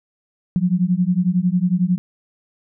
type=beating tone pair; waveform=sine; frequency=174.61 / 185.61 Hz; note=F3 / F#3; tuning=0 / +6 cents; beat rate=11 Hz; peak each=-18 dBFS; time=0.56-1.98 s; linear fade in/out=0 ms; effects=none